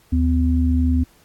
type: tone pair together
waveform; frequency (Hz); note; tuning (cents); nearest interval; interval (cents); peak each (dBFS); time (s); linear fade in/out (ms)
sine; 76.5 / 253; D#2 / B3; -29 / +42; octave + major sixth; 2071; -16 / -19; 0.12-1.04; 10
effects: pink hiss -55 dBFS RMS until 1.24 s + AAC 64 kbps